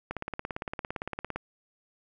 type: click train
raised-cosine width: 0.5 ms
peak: -18 dBFS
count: 23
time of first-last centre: 0.11-1.36 s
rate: 17.6 Hz
effects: none